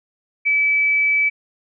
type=tone; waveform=sine; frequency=2300 Hz; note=D7; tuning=37 cents flat; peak=-14 dBFS; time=0.45-1.3 s; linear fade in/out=20 ms; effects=none